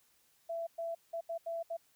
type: tone bursts at uneven times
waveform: sine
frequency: 668 Hz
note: E5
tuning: 23 cents sharp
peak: -35 dBFS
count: 6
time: 0.49-0.67 / 0.78-0.95 / 1.13-1.21 / 1.29-1.38 / 1.46-1.63 / 1.7-1.77 s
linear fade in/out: 10 ms
effects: white hiss -70 dBFS RMS until 1.95 s